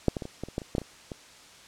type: clicks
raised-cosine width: 2 ms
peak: -7 / -17 / -21 / -24 / -19 / -28 / -15 / -27 / -15 / -12 / -27 / -22 dBFS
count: 12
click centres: 0.083 / 0.168 / 0.222 / 0.254 / 0.436 / 0.486 / 0.581 / 0.618 / 0.751 / 0.782 / 0.817 / 1.118 s
effects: white hiss -51 dBFS RMS until 1.67 s + low-pass 7000 Hz 12 dB/octave